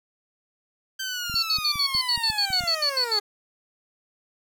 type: linear sweep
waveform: 15% pulse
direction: down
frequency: 1565 to 403 Hz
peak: -22 dBFS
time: 0.99-3.2 s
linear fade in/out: 10 ms
type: clicks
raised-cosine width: 5 ms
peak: -26 dBFS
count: 10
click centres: 1.298 / 1.342 / 1.586 / 1.757 / 1.95 / 2.177 / 2.301 / 2.504 / 2.608 / 2.638 s
type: tone bursts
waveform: sine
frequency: 4435 Hz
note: C#8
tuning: in tune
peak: -20 dBFS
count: 13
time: 1.35-3.191 s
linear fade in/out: 5 ms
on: 77 ms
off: 70 ms
effects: none